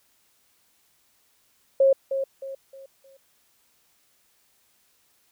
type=tone with echo; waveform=sine; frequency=541 Hz; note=C#5; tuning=42 cents flat; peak=-14 dBFS; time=1.8-1.93 s; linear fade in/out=5 ms; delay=310 ms; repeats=4; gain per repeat=-9 dB; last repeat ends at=3.17 s; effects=white hiss -65 dBFS RMS until 5.31 s